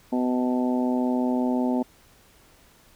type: harmonic tone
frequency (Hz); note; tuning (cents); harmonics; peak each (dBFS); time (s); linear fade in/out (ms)
125.4; B2; +27; 2 / 3 / 4 / 5 / 6 / 7; -22 / -32 / -34 / -32 / -37 / -34; 0.12-1.83; 10
effects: pink hiss -56 dBFS RMS until 2.95 s